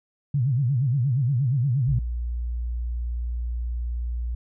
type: tone with vibrato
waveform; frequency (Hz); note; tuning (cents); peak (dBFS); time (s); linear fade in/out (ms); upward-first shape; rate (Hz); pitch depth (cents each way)
sine; 130; C3; -11; -19; 0.34-1.99; 5; sine; 8.5; 200
type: tone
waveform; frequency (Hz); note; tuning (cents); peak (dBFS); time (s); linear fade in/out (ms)
sine; 59.4; A#1; +33; -25; 1.88-4.35; 5
effects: none